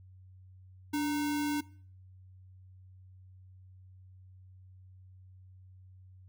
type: tone with sample-and-hold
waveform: sine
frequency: 292 Hz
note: D4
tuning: 10 cents flat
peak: -28 dBFS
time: 0.93-1.61 s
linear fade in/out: 10 ms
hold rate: 1225 Hz
effects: noise-tail reverb RT60 0.5 s tail -21 dB re dry + added 93 Hz sine -52 dBFS peak until 6.28 s